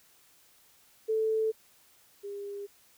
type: tone pair in turn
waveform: sine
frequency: 440 / 403.5 Hz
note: A4 / G#4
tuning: 0 / -50 cents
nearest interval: minor second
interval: 150 cents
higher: first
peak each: -25 / -36 dBFS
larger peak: first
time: 1.08-1.52 / 2.23-2.67 s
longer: neither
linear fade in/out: 20 ms
effects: white hiss -62 dBFS RMS until 2.97 s